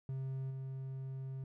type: tone with level steps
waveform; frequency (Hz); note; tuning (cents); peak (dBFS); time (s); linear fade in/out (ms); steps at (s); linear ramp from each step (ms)
triangle; 133.1; C3; +30; -35 / -38; 0.09-1.44; 2; 0.5; 10
effects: none